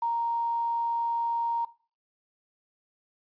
sine tone with quantisation, 932.3 Hz, A#5, in tune, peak -25 dBFS, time 0.02-1.65 s, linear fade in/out 5 ms, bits 9, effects noise-tail reverb RT60 0.4 s tail -19 dB re dry + resampled to 11025 Hz

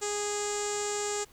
sawtooth tone with low-pass filter, 413.1 Hz, G#4, 9 cents flat, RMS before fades -32 dBFS, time 0.01-1.25 s, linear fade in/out 20 ms, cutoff 7300 Hz, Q 8.8, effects pink hiss -58 dBFS RMS until 1.32 s

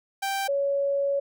sawtooth / sine tone pair in turn, 784 / 559.4 Hz, G5 / C#5, 0 / +16 cents, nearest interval tritone, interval 584 cents, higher first, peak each -22 dBFS, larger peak neither, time 0.22-0.48 / 0.48-1.2 s, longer second, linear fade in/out 10 ms, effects none

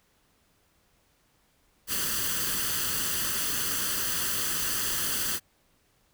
white noise with comb filter, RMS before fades -29 dBFS, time 1.87-5.4 s, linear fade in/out 50 ms, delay 0.65 ms, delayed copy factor +0.65, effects pink hiss -67 dBFS RMS until 6.13 s

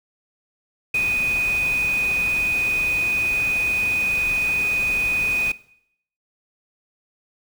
sine tone in noise, 2489 Hz, D#7, in tune, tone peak -18 dBFS, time 0.94-5.52 s, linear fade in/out 5 ms, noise pink, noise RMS -34 dBFS, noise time 0.94-5.52 s, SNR +13 dB, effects noise-tail reverb RT60 0.7 s tail -18 dB re dry

